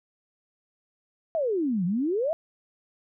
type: exponential two-way sweep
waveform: sine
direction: down then up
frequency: 678 to 167.8 to 678 Hz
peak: -23 dBFS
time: 1.35-2.33 s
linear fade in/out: 0 ms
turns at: 1.85 s
effects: none